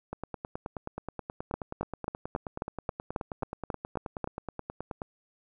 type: two click trains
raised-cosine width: 1 ms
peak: -16 / -21 dBFS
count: 11 / 47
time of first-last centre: 1.54-4.243 / 0.13-5.018 s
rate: 3.7 / 9.41 Hz
effects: none